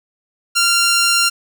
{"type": "tone", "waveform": "10% pulse", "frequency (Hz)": 1385, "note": "F6", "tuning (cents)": -15, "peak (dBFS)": -4, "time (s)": [0.55, 1.3], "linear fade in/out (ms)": 20, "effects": []}